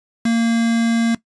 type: tone with quantisation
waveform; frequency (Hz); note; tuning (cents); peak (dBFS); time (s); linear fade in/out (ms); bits
triangle; 230; A#3; -23; -12; 0.25-1.15; 5; 4
effects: noise-tail reverb RT60 0.1 s tail -18 dB re dry + resampled to 22050 Hz